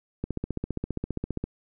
click train, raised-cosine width 3 ms, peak -16 dBFS, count 19, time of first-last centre 0.24-1.44 s, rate 15 Hz, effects none

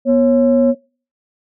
sine tone pair together, 243.7 / 547 Hz, B3 / C#5, -23 / -23 cents, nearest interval octave + major second, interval 1400 cents, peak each -11 dBFS, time 0.05-0.75 s, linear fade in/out 50 ms, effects noise-tail reverb RT60 0.4 s tail -25 dB re dry + tanh soft clip ceiling -3 dBFS

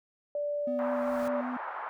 sine tone, 584 Hz, D5, 10 cents flat, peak -29 dBFS, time 0.35-1.41 s, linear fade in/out 2 ms
pink noise with exponential growth, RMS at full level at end -47 dBFS, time 0.54-1.28 s, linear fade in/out 2 ms, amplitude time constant 160 ms
triangle tone with vibrato, 248.5 Hz, B3, 11 cents sharp, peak -31 dBFS, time 0.67-1.57 s, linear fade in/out 5 ms, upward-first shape triangle, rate 5.1 Hz, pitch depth 21 cents each way
pink band-pass noise, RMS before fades -38 dBFS, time 0.79-1.89 s, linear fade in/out 0 ms, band 740 to 1400 Hz, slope 24 dB/octave
effects none

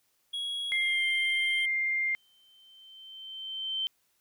triangle tone with pitch glide, 3322 to 3157 Hz, G#7 to G7, 0 to +12 cents, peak -30 dBFS, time 0.33-1.66 s, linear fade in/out 10 ms, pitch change -88 cents, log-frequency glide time 0.75-1.04 s
sine tone, 2106 Hz, C7, 11 cents sharp, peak -26 dBFS, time 0.72-2.15 s, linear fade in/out 0 ms
sine tone with exponential growth, 3103 Hz, G7, 18 cents flat, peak -27 dBFS, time 2.07-3.87 s, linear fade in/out 0 ms, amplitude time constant 390 ms
effects white hiss -72 dBFS RMS until 4.2 s

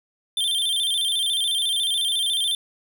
square tone with vibrato, 3353 Hz, G#7, 16 cents sharp, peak -21 dBFS, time 0.37-2.55 s, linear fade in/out 2 ms, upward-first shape square, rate 14 Hz, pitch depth 92 cents each way, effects none

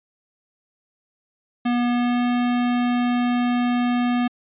square tone with pitch glide, 242.1 to 243.9 Hz, B3 to B3, -34 to -21 cents, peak -19 dBFS, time 1.65-4.28 s, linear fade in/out 10 ms, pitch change +13 cents, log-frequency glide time 1.88-2.24 s, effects resampled to 8000 Hz

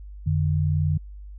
sine tone pair together, 90.02 / 150.7 Hz, F#2 / D3, -47 / +45 cents, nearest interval major sixth, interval 892 cents, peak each -22 dBFS, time 0.26-0.98 s, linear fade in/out 10 ms, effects added 50 Hz sine -37 dBFS peak until 1.38 s

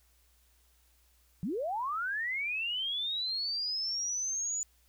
sine linear sweep, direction up, 153 to 6970 Hz, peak -31 dBFS, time 1.43-4.63 s, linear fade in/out 0 ms, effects added 60 Hz sine -66 dBFS peak until 4.88 s + white hiss -69 dBFS RMS until 4.88 s

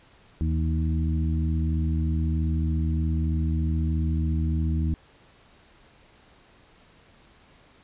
harmonic tone with a mistuned harmonic, 78.7 Hz, D#2, 20 cents sharp, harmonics 1 / 2 / 3 / 4, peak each -23 / -29 / -33 / -35 dBFS, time 0.41-4.94 s, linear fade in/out 0 ms, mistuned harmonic 2, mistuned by +49 cents, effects pink hiss -56 dBFS RMS until 7.83 s + resampled to 8000 Hz

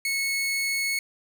sawtooth tone, 2197 Hz, C#7, 16 cents flat, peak -21 dBFS, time 0.05-0.99 s, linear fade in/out 2 ms, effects none

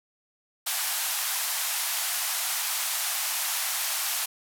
white band-pass noise, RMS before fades -29 dBFS, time 0.66-4.26 s, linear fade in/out 10 ms, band 670 to 15000 Hz, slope 48 dB/octave, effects none

